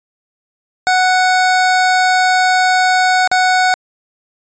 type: tone with dropouts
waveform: 25% pulse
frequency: 740 Hz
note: F#5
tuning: in tune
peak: -6 dBFS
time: 0.87-3.74 s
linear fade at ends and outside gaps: 0 ms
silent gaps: 3.275-3.315 s
effects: resampled to 16000 Hz